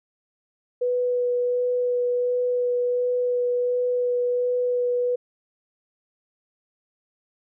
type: tone with vibrato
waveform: sine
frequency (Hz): 492.1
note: B4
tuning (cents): -6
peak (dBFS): -20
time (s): 0.81-5.16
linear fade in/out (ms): 10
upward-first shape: sine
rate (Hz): 1.4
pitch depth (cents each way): 9
effects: none